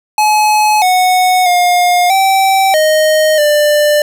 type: tone with pitch steps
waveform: square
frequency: 851 / 736 / 712 / 773 / 621 / 594 Hz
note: G#5 / F#5 / F5 / G5 / D#5 / D5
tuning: +42 / -9 / +33 / -24 / -3 / +20 cents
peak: -8 dBFS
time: 0.18-4.02 s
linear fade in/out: 2 ms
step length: 640 ms
effects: none